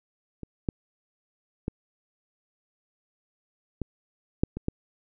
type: clicks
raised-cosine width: 3 ms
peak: -24 / -13 / -15 / -17 / -8 / -20 / -13 dBFS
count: 7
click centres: 0.433 / 0.688 / 1.681 / 3.817 / 4.435 / 4.57 / 4.684 s
effects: none